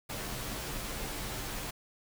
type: noise with comb filter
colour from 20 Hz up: pink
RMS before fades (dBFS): -38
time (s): 0.09-1.71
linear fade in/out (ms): 10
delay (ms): 12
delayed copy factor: -0.7
effects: none